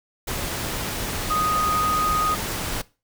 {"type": "tone in noise", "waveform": "sine", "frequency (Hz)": 1244.5, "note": "D#6", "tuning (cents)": 0, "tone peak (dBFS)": -20, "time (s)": [1.3, 2.35], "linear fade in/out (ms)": 10, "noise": "pink", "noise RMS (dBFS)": -28, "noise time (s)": [0.27, 2.82], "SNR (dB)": 5, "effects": ["noise-tail reverb RT60 0.3 s tail -20 dB re dry"]}